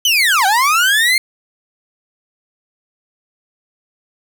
30% pulse linear two-way sweep, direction down then up, 3100 to 740 to 2147 Hz, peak -8 dBFS, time 0.05-1.18 s, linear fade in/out 2 ms, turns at 0.46 s, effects none

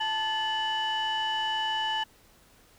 sine tone cluster, 879 / 1735 / 2967 Hz, A5 / A6 / F#7, -2 / -25 / +4 cents, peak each -28 / -32 / -29 dBFS, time 0-2.04 s, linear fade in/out 10 ms, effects tanh soft clip ceiling -22 dBFS + pink hiss -59 dBFS RMS until 2.78 s

